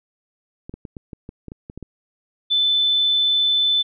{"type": "clicks", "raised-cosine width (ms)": 3, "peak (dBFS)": -21, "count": 11, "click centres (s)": [0.695, 0.74, 0.852, 0.968, 1.132, 1.291, 1.483, 1.519, 1.699, 1.776, 1.827]}
{"type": "tone", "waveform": "sine", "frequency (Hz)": 3517, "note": "A7", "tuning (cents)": -1, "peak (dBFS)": -15, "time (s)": [2.5, 3.83], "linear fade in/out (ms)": 20}
{"effects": []}